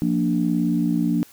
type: chord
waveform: sine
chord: Bb major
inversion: second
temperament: equal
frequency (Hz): 174.61 / 233.1 / 293.7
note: F3 / Bb3 / D4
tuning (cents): 0 / 0 / 0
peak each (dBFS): -22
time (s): 0.02-1.23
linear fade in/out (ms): 0
effects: tanh soft clip ceiling -8 dBFS + white hiss -50 dBFS RMS until 1.32 s